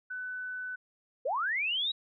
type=tone; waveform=sine; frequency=1500 Hz; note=F#6; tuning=23 cents sharp; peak=-35 dBFS; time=0.1-0.76 s; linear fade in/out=10 ms
type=linear sweep; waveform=sine; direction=up; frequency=458.1 to 3896 Hz; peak=-28 dBFS; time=1.25-1.92 s; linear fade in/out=10 ms
effects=none